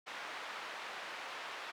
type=band-pass noise; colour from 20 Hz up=pink; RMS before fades=-45 dBFS; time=0.06-1.72 s; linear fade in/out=20 ms; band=820 to 2900 Hz; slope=12 dB/octave; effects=none